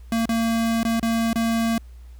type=tone with dropouts; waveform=square; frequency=228.2 Hz; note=A#3; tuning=37 cents flat; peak=-20 dBFS; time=0.12-1.78 s; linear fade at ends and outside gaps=2 ms; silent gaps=0.256-0.291 / 0.832-0.85 / 0.997-1.028 / 1.331-1.357 s; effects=added 60 Hz sine -39 dBFS peak until 2.19 s + pink hiss -60 dBFS RMS until 2.19 s